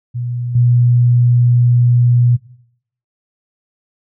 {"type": "tone with level steps", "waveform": "sine", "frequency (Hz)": 121.5, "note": "B2", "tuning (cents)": -28, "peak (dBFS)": [-18, -8], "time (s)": [0.14, 2.37], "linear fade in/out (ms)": 20, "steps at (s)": 0.55, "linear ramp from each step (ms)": 5, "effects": ["noise-tail reverb RT60 0.7 s tail -19 dB re dry"]}